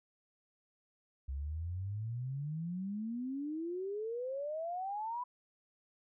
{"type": "exponential sweep", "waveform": "sine", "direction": "up", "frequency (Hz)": [65.41, 1003], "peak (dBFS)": -36, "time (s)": [1.28, 5.24], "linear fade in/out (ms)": 10, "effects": []}